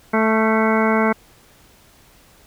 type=harmonic tone with a mistuned harmonic; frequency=220 Hz; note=A3; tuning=in tune; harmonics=1 / 2 / 3 / 4 / 5 / 6 / 7 / 9 / 10; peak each=-18 / -21 / -23 / -24 / -25 / -26 / -26 / -28 / -28 dBFS; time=0.13-1.13 s; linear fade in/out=10 ms; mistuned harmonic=6; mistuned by=+33 cents; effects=pink hiss -51 dBFS RMS until 2.46 s